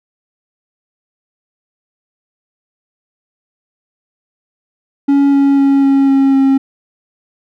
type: tone with pitch steps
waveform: triangle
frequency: 280.2 / 278.1 / 276 / 274 / 271.9 / 269.9 Hz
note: C#4 / C#4 / C#4 / C#4 / C#4 / C#4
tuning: +19 / +6 / -7 / -20 / -33 / -46 cents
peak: -5 dBFS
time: 5.08-6.58 s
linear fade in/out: 10 ms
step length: 250 ms
effects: none